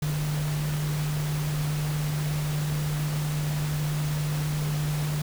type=tone in noise; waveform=sine; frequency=150 Hz; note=D3; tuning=37 cents sharp; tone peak=-25 dBFS; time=0.02-5.22 s; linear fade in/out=5 ms; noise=pink; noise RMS=-36 dBFS; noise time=0.02-5.22 s; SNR=+8 dB; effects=none